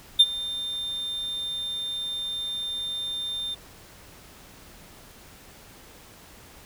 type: tone with ADSR envelope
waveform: triangle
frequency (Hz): 3600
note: A7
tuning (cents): +39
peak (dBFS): -7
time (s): 0.19-3.55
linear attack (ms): 14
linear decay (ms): 43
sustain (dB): -20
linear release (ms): 15
effects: tanh soft clip ceiling -5 dBFS + pink hiss -49 dBFS RMS until 6.65 s